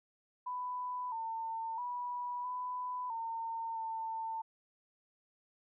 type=tone with pitch steps; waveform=sine; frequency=995 / 902 / 978 / 997 / 910 / 897 Hz; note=B5 / A5 / B5 / B5 / A#5 / A5; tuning=+13 / +43 / -17 / +16 / -42 / +33 cents; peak=-36 dBFS; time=0.46-4.42 s; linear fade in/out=10 ms; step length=660 ms; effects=none